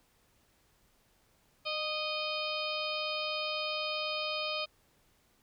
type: harmonic tone with a mistuned harmonic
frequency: 619 Hz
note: D#5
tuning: 9 cents flat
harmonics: 1 / 2 / 4 / 5 / 6 / 7 / 8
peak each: -38 / -40 / -38 / -40 / -43 / -43 / -42 dBFS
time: 1.65-4.66 s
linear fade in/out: 20 ms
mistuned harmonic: 1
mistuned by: -21 cents
effects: pink hiss -69 dBFS RMS until 5.42 s